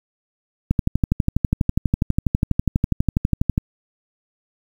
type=click train; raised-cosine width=5 ms; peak=-4 dBFS; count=36; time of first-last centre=0.71-3.579 s; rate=12.2 Hz; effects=7-bit